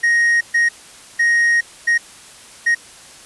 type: tone bursts at uneven times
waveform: triangle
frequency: 1873 Hz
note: A#6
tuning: 8 cents sharp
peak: -10 dBFS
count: 5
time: 0.03-0.41 / 0.54-0.69 / 1.19-1.61 / 1.87-1.98 / 2.66-2.75 s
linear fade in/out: 10 ms
effects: white hiss -41 dBFS RMS until 3.25 s + resampled to 24000 Hz